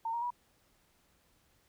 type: tone with pitch steps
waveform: sine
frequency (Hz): 909 / 939.4 / 970.9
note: A#5 / A#5 / B5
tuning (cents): -44 / +13 / -30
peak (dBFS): -32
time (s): 0.05-0.305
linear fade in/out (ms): 5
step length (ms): 85
effects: pink hiss -70 dBFS RMS until 1.68 s